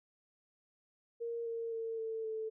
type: tone with pitch steps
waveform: sine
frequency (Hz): 466.2 / 459.5 / 452.9 / 446.4 / 440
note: A#4 / A#4 / A#4 / A4 / A4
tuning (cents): 0 / -25 / -50 / +25 / 0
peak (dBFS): -36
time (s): 1.2-2.5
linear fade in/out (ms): 20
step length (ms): 260
effects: none